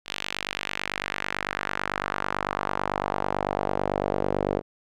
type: tone with band-pass filter sweep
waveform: sawtooth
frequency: 49 Hz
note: G1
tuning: in tune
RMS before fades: -29 dBFS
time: 0.05-4.62 s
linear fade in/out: 50 ms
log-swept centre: 3200 to 480 Hz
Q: 1.6
effects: none